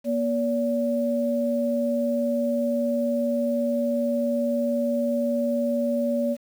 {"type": "tone pair together", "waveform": "sine", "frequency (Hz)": [238.8, 572], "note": ["A#3", "D5"], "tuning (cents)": [42, -46], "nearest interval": "octave + minor third", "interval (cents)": 1512, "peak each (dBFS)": -24, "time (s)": [0.04, 6.37], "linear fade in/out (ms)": 50, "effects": ["8-bit"]}